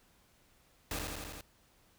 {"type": "noise with echo", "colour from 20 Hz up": "pink", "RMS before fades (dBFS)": -37, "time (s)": [0.91, 0.99], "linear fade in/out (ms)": 2, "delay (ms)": 84, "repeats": 5, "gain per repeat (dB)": -2, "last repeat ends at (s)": 1.41, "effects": ["pink hiss -67 dBFS RMS until 1.98 s"]}